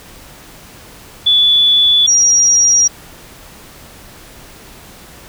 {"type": "tone pair in turn", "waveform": "sine", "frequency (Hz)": [3449, 5704], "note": ["A7", "F8"], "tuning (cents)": [-35, 36], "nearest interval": "major sixth", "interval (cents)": 871, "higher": "second", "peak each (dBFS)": -7, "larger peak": "neither", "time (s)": [[1.26, 2.07], [2.07, 2.88]], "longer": "neither", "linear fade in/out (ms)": 10, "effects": ["pink hiss -38 dBFS RMS until 5.28 s"]}